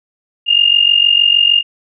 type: tone with amplitude modulation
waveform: sine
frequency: 2822 Hz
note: F7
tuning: 17 cents sharp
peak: -4 dBFS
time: 0.46-1.63 s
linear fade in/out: 50 ms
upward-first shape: sine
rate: 46.5 Hz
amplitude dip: 80%
effects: none

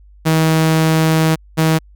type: tone pair in turn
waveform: sawtooth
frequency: 159.6 / 159.6 Hz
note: D#3 / D#3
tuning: +44 / +44 cents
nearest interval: unison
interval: 0 cents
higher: neither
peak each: -7 dBFS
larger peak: neither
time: 0.25-1.36 / 1.57-1.79 s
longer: first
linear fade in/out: 20 ms
effects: added 50 Hz sine -41 dBFS peak until 1.95 s

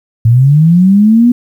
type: linear sweep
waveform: sine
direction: up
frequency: 110 to 246.7 Hz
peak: -3 dBFS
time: 0.25-1.32 s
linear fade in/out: 5 ms
effects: 7-bit

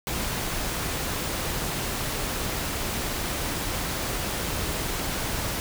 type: noise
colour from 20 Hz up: pink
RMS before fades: -29 dBFS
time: 0.07-5.6 s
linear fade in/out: 0 ms
effects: none

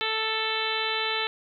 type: harmonic tone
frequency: 440.9 Hz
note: A4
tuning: 4 cents sharp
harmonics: 1 / 2 / 3 / 4 / 5 / 6 / 7 / 8 / 9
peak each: -34 / -34 / -34 / -34 / -34 / -34 / -34 / -34 / -34 dBFS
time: 0.01-1.27 s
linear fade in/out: 0 ms
effects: none

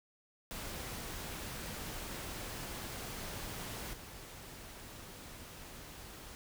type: noise with level steps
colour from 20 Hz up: pink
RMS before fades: -43 / -50 dBFS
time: 0.51-6.35 s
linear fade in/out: 0 ms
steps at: 3.93 s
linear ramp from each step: 5 ms
effects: none

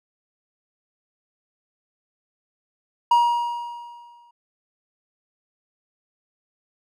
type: tone with exponential decay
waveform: triangle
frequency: 951 Hz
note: A#5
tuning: 34 cents sharp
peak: -10 dBFS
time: 3.11-4.31 s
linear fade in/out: 5 ms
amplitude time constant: 260 ms
effects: none

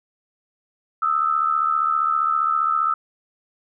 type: tone pair together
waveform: sine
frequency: 1244.5 / 1319.6 Hz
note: D#6 / E6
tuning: 0 / +1 cents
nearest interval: minor second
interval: 101 cents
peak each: -22 / -19 dBFS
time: 1.02-2.94 s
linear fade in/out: 5 ms
effects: none

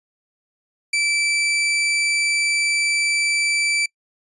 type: tone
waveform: sawtooth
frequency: 2325 Hz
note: D7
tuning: 18 cents flat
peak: -14 dBFS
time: 0.93-3.86 s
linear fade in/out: 5 ms
effects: noise-tail reverb RT60 0.1 s tail -26 dB re dry + resampled to 24000 Hz

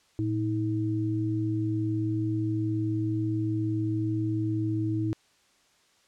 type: tone pair together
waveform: sine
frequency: 112.37 / 319.3 Hz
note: A2 / D#4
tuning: +37 / +45 cents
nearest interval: octave + tritone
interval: 1808 cents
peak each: -28 dBFS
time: 0.19-5.13 s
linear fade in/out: 0 ms
effects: white hiss -64 dBFS RMS until 6.07 s + low-pass 7000 Hz 12 dB/octave

